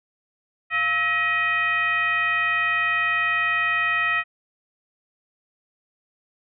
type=tone with frequency modulation; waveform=sine; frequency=1900 Hz; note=A#6; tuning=33 cents sharp; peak=-19 dBFS; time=0.7-4.24 s; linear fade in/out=50 ms; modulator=600 Hz; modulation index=1.1; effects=none